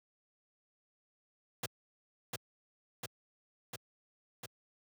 pink noise with echo, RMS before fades -36 dBFS, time 1.63-1.66 s, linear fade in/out 5 ms, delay 700 ms, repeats 4, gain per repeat -2 dB, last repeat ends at 4.46 s, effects high-pass 100 Hz 12 dB/octave

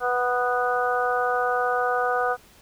harmonic tone, 246.9 Hz, B3, in tune, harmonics 2 / 3 / 4 / 5 / 6, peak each -26 / -25 / -35 / -27 / -28 dBFS, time 0-2.37 s, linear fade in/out 50 ms, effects pink hiss -53 dBFS RMS until 2.61 s

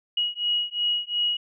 sine beating tone pair, 2900 / 2902.8 Hz, F#7 / F#7, -35 / -34 cents, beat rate 2.8 Hz, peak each -26 dBFS, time 0.17-1.37 s, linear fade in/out 5 ms, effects none

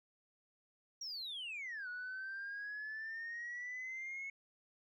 sine exponential two-way sweep, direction down then up, 5740 to 1456 to 2199 Hz, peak -40 dBFS, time 1.01-4.3 s, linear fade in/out 5 ms, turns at 1.88 s, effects tanh soft clip ceiling -39 dBFS

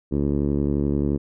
10% pulse tone with low-pass filter, 71.5 Hz, D2, 46 cents flat, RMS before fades -22 dBFS, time 0.11-1.18 s, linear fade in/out 20 ms, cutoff 350 Hz, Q 1.4, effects none

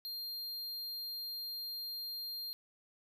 square tone, 4200 Hz, C8, 6 cents sharp, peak -40 dBFS, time 0.05-2.53 s, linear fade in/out 0 ms, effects none

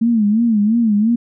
sine tone with vibrato, 220 Hz, A3, in tune, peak -11 dBFS, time 0.01-1.16 s, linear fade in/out 10 ms, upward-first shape sine, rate 2.9 Hz, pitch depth 130 cents each way, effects none

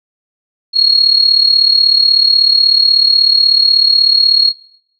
sine tone with amplitude modulation, 4298 Hz, C8, 46 cents sharp, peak -3 dBFS, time 0.73-4.53 s, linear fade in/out 50 ms, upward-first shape sine, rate 36.3 Hz, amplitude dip 80%, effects noise-tail reverb RT60 0.7 s tail -20 dB re dry

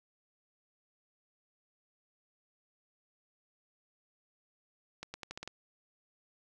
accelerating click train, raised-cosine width 0.2 ms, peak -24 dBFS, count 7, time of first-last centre 5.03-5.476 s, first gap 110 ms, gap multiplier 0.84, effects none

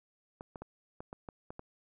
clicks, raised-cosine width 1 ms, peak -29 dBFS, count 8, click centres 0.409 / 0.558 / 0.62 / 1.005 / 1.129 / 1.288 / 1.505 / 1.594 s, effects none

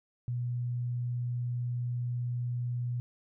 sine tone, 121.9 Hz, B2, 22 cents flat, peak -30 dBFS, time 0.28-3 s, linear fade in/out 0 ms, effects none

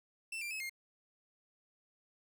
40% pulse tone with pitch steps, 2673 / 2373 / 2576 / 2125 Hz, E7 / D7 / E7 / C7, +23 / +17 / -41 / +26 cents, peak -38 dBFS, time 0.32-0.696 s, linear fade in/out 5 ms, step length 94 ms, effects none

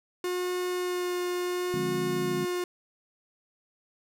45% pulse tone with vibrato, 359.2 Hz, F4, 49 cents sharp, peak -28 dBFS, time 0.24-2.64 s, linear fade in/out 2 ms, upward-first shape sine, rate 0.72 Hz, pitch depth 10 cents each way
sine chord, D half-diminished seventh, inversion none, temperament equal, 146.83 / 174.61 / 207.7 / 261.6 Hz, D3 / F3 / Ab3 / C4, 0 / 0 / 0 / 0 cents, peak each -36 dBFS, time 1.74-2.45 s, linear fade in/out 0 ms
effects none

